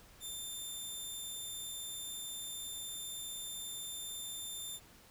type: tone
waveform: 15% pulse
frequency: 3578 Hz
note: A7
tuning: 28 cents sharp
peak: -34 dBFS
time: 0.2-4.8 s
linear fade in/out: 50 ms
effects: pink hiss -60 dBFS RMS until 5.1 s